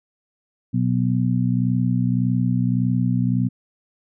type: harmonic tone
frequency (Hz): 61.74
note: B1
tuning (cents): 0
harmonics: 2 / 3 / 4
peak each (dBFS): -20 / -22 / -23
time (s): 0.73-3.49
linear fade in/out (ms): 20
effects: none